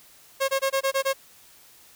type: tone bursts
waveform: sawtooth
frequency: 541 Hz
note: C#5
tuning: 42 cents flat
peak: -17 dBFS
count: 7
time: 0.4-1.134 s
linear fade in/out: 20 ms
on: 86 ms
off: 22 ms
effects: white hiss -53 dBFS RMS until 1.95 s